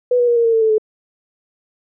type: tone with pitch steps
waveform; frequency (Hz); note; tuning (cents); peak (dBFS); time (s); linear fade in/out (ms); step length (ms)
sine; 493.9 / 484.6 / 475.4 / 466.4 / 457.6 / 449 / 440.5 / 432.2; B4 / B4 / A#4 / A#4 / A#4 / A4 / A4 / A4; 0 / -33 / +34 / +1 / -32 / +35 / +2 / -31; -11; 0.11-0.782; 5; 84
effects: none